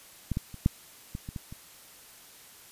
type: clicks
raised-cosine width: 5 ms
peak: -16 / -16 / -29 / -9 / -22 / -25 / -23 / -29 dBFS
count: 8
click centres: 0.317 / 0.371 / 0.543 / 0.661 / 1.151 / 1.289 / 1.362 / 1.525 s
effects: white hiss -52 dBFS RMS until 2.71 s + resampled to 32000 Hz